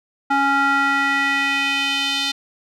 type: tone with band-pass filter sweep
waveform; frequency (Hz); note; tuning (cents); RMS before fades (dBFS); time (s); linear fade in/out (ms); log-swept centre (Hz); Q
square; 277.2; C#4; 0; -19; 0.3-2.32; 10; 1100 to 3700; 2.6
effects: none